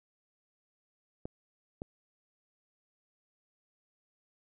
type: clicks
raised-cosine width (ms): 2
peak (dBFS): -25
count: 2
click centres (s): 1.255 / 1.819
effects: none